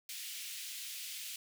pink high-pass noise, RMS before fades -44 dBFS, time 0.09-1.36 s, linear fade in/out 2 ms, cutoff 2500 Hz, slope 24 dB/octave, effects none

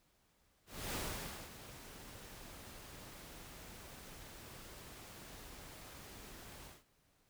pink noise with ADSR envelope, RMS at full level -40 dBFS, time 0.66-6.84 s, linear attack 270 ms, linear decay 560 ms, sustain -13 dB, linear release 180 ms, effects pink hiss -74 dBFS RMS until 7.29 s

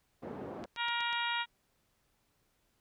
pink band-pass noise, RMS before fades -43 dBFS, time 0.22-0.66 s, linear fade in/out 10 ms, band 200 to 700 Hz, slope 12 dB/octave
click train, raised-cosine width 0.2 ms, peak -29 dBFS, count 5, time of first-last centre 0.64-1.128 s, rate 8.19 Hz
harmonic tone, 472.1 Hz, A#4, 22 cents sharp, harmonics 2 / 3 / 4 / 5 / 6 / 7 / 8, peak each -36 / -38 / -39 / -40 / -41 / -41 / -42 dBFS, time 0.76-1.46 s, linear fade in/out 50 ms
effects pink hiss -75 dBFS RMS until 2.8 s

